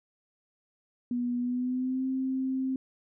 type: tone with pitch glide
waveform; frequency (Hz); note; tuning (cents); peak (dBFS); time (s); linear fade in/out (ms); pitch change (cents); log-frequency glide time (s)
sine; 243.6 to 262.6; B3 to C4; -24 to +6; -27; 1.11-2.76; 2; +130; 1.38-2.06
effects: none